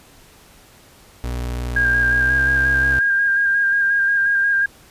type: tone with pitch glide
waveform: 35% pulse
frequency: 60.9 to 66.41 Hz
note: B1 to C2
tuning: -24 to +26 cents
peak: -21 dBFS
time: 1.24-2.99 s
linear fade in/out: 0 ms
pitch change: +150 cents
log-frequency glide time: 2.15-2.37 s
type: tone with vibrato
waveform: sine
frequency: 1611 Hz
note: G6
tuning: 47 cents sharp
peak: -14 dBFS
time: 1.76-4.66 s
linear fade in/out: 5 ms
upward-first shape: square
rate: 5.6 Hz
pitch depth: 19 cents each way
effects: pink hiss -48 dBFS RMS until 4.9 s + resampled to 32000 Hz